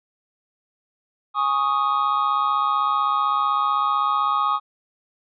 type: chord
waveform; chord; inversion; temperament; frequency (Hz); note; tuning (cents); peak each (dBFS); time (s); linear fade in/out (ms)
triangle; Ab suspended fourth; none; equal; 830.6 / 1108.7 / 1244.5; Ab5 / Db6 / Eb6; 0 / 0 / 0; -25 / -21 / -19; 1.34-4.6; 50
effects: resampled to 11025 Hz